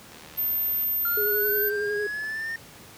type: click train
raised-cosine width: 0.2 ms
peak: -29 dBFS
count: 57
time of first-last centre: 0.12-0.837 s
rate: 78.1 Hz
type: tone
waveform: sine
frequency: 13340 Hz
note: G#9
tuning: 7 cents sharp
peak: -23 dBFS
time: 0.37-1.7 s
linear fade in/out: 20 ms
type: exponential sweep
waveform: triangle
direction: up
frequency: 1388 to 1831 Hz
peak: -27 dBFS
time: 1.05-2.56 s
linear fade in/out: 2 ms
type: tone with vibrato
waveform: sine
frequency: 415.3 Hz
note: G#4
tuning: in tune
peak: -26 dBFS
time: 1.17-2.07 s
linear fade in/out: 5 ms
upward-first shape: sine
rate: 11 Hz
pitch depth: 28 cents each way
effects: pink hiss -47 dBFS RMS until 2.97 s + high-pass 80 Hz 12 dB/octave